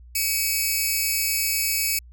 5% pulse tone pair together, 2260 / 2576 Hz, C#7 / E7, +33 / -41 cents, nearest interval major second, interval 226 cents, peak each -15 dBFS, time 0.15-1.99 s, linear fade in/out 5 ms, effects added 60 Hz sine -43 dBFS peak until 2.12 s

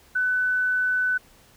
sine tone, 1500 Hz, F#6, 23 cents sharp, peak -20 dBFS, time 0.15-1.18 s, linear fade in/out 10 ms, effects pink hiss -55 dBFS RMS until 1.56 s

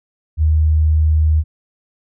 sine tone, 77.78 Hz, D#2, in tune, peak -10 dBFS, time 0.37-1.44 s, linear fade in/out 50 ms, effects none

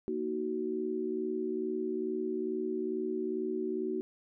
sine chord, D# minor, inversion second, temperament just, 233.3 / 311.1 / 373.4 Hz, A#3 / D#4 / F#4, +2 / 0 / +16 cents, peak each -38 / -37 / -33 dBFS, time 0.08-4.01 s, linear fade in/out 0 ms, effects none

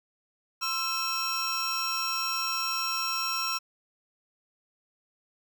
square tone cluster, 1047 / 1342 / 2599 / 5560 Hz, C6 / E6 / E7 / F8, +1 / +31 / -25 / -9 cents, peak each -38 / -33 / -36 / -32 dBFS, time 0.61-3.59 s, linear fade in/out 20 ms, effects none

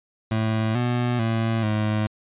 25% pulse tone with pitch steps, 110.3 / 122.1 / 113.1 / 107.2 Hz, A2 / B2 / A2 / A2, +5 / -19 / +48 / -45 cents, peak -17 dBFS, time 0.31-2.07 s, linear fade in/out 5 ms, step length 440 ms, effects resampled to 8000 Hz

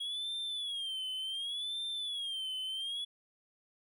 triangle tone with vibrato, 3300 Hz, G#7, 12 cents flat, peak -34 dBFS, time 0-3.05 s, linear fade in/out 10 ms, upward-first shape sine, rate 0.68 Hz, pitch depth 140 cents each way, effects none

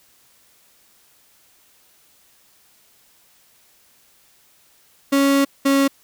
35% pulse tone pair in turn, 277.2 / 275.3 Hz, C#4 / C#4, 0 / -12 cents, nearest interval unison, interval 12 cents, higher first, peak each -12 dBFS, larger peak neither, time 5.12-5.45 / 5.65-5.88 s, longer first, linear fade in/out 10 ms, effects white hiss -56 dBFS RMS until 6.03 s

